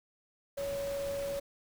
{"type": "tone in noise", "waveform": "sine", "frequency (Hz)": 560, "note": "C#5", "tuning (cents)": 18, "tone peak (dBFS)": -33, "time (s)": [0.57, 1.4], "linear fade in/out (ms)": 10, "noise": "pink", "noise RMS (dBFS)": -45, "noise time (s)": [0.57, 1.4], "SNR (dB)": 9, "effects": []}